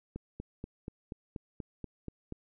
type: click train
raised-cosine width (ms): 3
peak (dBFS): -26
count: 10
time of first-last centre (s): 0.16-2.323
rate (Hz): 4.16
effects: none